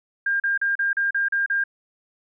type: tone bursts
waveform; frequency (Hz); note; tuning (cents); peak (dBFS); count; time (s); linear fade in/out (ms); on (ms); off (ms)
sine; 1604; G6; +39; -19; 8; 0.26-1.639; 5; 140; 37
effects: none